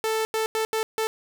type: tone bursts at uneven times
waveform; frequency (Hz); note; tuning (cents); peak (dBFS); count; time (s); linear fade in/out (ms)
sawtooth; 441; A4; +4; -19; 5; 0.04-0.25 / 0.34-0.46 / 0.55-0.65 / 0.73-0.83 / 0.98-1.07; 0
effects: none